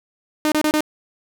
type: tone bursts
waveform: sawtooth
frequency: 305.1 Hz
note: D#4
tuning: 34 cents flat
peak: -12 dBFS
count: 4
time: 0.45-0.806 s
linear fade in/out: 0 ms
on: 68 ms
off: 28 ms
effects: none